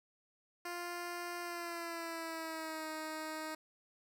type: tone with pitch glide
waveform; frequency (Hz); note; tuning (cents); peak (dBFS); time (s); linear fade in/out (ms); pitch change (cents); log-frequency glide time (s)
10% pulse; 349.2 to 312.9; F4 to D#4; 0 to +10; -32; 0.65-3.55; 5; -190; 1.41-2.89
effects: none